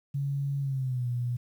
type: tone with pitch glide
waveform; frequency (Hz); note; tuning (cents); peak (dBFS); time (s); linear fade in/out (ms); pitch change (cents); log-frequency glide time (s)
sine; 140 to 121.88; C#3 to B2; +18 to -22; -27; 0.14-1.37; 10; -240; 0.6-1.07
effects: 10-bit